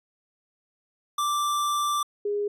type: tone pair in turn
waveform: square / sine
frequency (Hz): 1174.7 / 411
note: D6 / G#4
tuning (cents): 0 / -18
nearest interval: octave + tritone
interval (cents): 1818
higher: first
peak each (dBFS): -24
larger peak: neither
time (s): 1.18-2.03 / 2.25-2.48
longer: first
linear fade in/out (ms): 5
effects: resampled to 32000 Hz